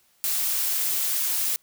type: noise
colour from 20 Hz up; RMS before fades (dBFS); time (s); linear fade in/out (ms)
blue; -25; 0.24-1.56; 0
effects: white hiss -63 dBFS RMS until 1.62 s